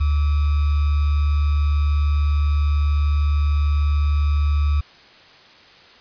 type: tone with sample-and-hold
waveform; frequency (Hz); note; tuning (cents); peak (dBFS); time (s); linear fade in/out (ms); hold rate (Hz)
sine; 73.42; D2; 0; -15; 0-4.81; 10; 1225
effects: white hiss -47 dBFS RMS until 6 s + resampled to 11025 Hz